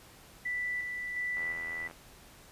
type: tone with tremolo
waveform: sine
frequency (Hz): 1975.5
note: B6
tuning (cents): 0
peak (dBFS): -31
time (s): 0.45-1.88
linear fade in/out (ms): 10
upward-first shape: square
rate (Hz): 1.4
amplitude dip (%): 35
type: click train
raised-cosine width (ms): 0.5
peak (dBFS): -32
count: 46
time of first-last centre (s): 1.37-1.912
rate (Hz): 83.1
effects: pink hiss -55 dBFS RMS until 2.51 s + resampled to 32000 Hz